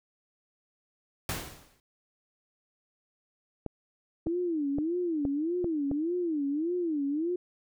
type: noise with exponential decay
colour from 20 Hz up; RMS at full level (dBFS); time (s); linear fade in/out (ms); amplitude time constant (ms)
pink; -30; 1.29-1.8; 1; 110
type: clicks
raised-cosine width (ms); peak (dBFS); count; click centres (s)
2; -20; 6; 3.663 / 4.269 / 4.785 / 5.252 / 5.644 / 5.914
type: tone with vibrato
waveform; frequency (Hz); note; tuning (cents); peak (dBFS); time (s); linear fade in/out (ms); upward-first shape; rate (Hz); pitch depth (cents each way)
sine; 316.3; D#4; +29; -27; 4.26-7.36; 5; sine; 1.7; 220
effects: none